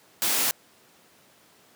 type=noise; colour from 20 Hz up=white; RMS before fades=-24 dBFS; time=0.22-0.51 s; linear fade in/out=0 ms; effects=pink hiss -57 dBFS RMS until 1.75 s + high-pass 200 Hz 12 dB/octave